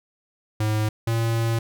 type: tone pair in turn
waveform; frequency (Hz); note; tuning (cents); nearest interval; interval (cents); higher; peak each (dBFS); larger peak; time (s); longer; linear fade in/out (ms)
square; 107.6 / 114.62; A2 / A#2; -38 / -29; minor second; 109; second; -21; neither; 0.6-0.89 / 1.07-1.59; second; 5
effects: none